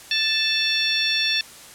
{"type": "harmonic tone with a mistuned harmonic", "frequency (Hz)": 880, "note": "A5", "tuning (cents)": 0, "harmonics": [2, 3, 4, 5, 6], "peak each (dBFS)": [-28, -25, -23, -26, -28], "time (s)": [0.11, 1.41], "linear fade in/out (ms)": 2, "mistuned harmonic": 6, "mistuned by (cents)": 84, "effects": ["white hiss -43 dBFS RMS until 1.74 s", "low-pass 11000 Hz 12 dB/octave"]}